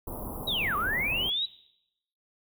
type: band-stop noise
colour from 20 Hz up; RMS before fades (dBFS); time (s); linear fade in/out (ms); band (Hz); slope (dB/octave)
pink; -37; 0.07-1.3; 5; 1100 to 11000; 48
type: linear two-way sweep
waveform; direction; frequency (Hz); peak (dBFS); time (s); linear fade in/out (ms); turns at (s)
sine; down then up; 3951 to 1108 to 3951; -26; 0.47-1.46; 10; 0.76
effects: noise-tail reverb RT60 0.8 s tail -19 dB re dry